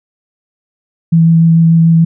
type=tone with vibrato; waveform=sine; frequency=164.81 Hz; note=E3; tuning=in tune; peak=-4 dBFS; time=1.12-2.05 s; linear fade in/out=10 ms; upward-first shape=sine; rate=6.8 Hz; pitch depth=10 cents each way; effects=none